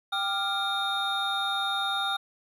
triangle tone cluster, 787 / 1193 / 1395 / 3686 Hz, G5 / D6 / F6 / A#7, +7 / +27 / -2 / -20 cents, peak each -30 / -35 / -30 / -28 dBFS, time 0.12-2.17 s, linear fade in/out 10 ms, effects none

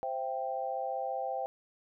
sine chord, C major, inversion none, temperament equal with one note detuned, 523.3 / 669.2 / 784 Hz, C5 / E5 / G5, 0 / +26 / 0 cents, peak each -37 / -38 / -35 dBFS, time 0.03-1.46 s, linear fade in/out 0 ms, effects none

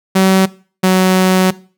sawtooth tone pair in turn, 190 / 186.3 Hz, F#3 / F#3, +46 / +12 cents, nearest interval unison, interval 34 cents, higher first, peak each -4 dBFS, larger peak neither, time 0.15-0.46 / 0.83-1.51 s, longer second, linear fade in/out 10 ms, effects noise-tail reverb RT60 0.4 s tail -20 dB re dry

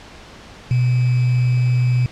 sine tone with sample-and-hold, 124.1 Hz, B2, 9 cents sharp, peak -13 dBFS, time 0.71-2.06 s, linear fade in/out 0 ms, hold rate 2450 Hz, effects pink hiss -40 dBFS RMS until 2.11 s + low-pass 5000 Hz 12 dB/octave

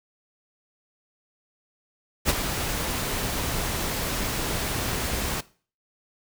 pink noise with ADSR envelope, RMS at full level -19 dBFS, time 2.25-5.41 s, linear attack 45 ms, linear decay 25 ms, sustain -9 dB, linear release 10 ms, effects noise-tail reverb RT60 0.4 s tail -19 dB re dry

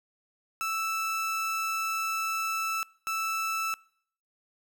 30% pulse tone pair in turn, 1318.5 / 1318.5 Hz, E6 / E6, 0 / 0 cents, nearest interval unison, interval 0 cents, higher neither, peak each -26 dBFS, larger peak neither, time 0.61-2.83 / 3.07-3.74 s, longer first, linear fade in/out 0 ms, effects noise-tail reverb RT60 0.6 s tail -24 dB re dry

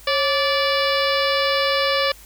harmonic tone with a mistuned harmonic, 581 Hz, D5, 19 cents flat, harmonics 1 / 2 / 3 / 4 / 5 / 6 / 7 / 8 / 9, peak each -21 / -24 / -26 / -27 / -28 / -29 / -29 / -30 / -31 dBFS, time 0.07-2.12 s, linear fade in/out 5 ms, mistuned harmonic 1, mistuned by -100 cents, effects added 50 Hz sine -46 dBFS peak until 2.25 s + white hiss -46 dBFS RMS until 2.25 s

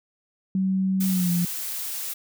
sine tone with pitch glide, 190 to 174.23 Hz, F#3 to F3, +46 to -4 cents, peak -20 dBFS, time 0.55-1.45 s, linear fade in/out 2 ms, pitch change -150 cents, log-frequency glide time 1.08-1.31 s
blue noise, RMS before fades -31 dBFS, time 1-2.14 s, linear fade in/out 10 ms
effects none

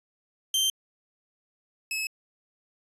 sawtooth tone pair in turn, 3136 / 2586 Hz, G7 / E7, 0 / -34 cents, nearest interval minor third, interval 334 cents, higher first, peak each -19 / -25 dBFS, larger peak first, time 0.54-0.7 / 1.91-2.07 s, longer neither, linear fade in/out 2 ms, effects resampled to 32000 Hz

